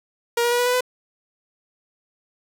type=tone with pitch steps; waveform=sawtooth; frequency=472.1 / 477.9 / 483.7 / 489.6 / 495.6 / 501.6 Hz; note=A#4 / A#4 / B4 / B4 / B4 / B4; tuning=+22 / +43 / -36 / -15 / +6 / +27 cents; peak=-14 dBFS; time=0.37-0.808 s; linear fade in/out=5 ms; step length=73 ms; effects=none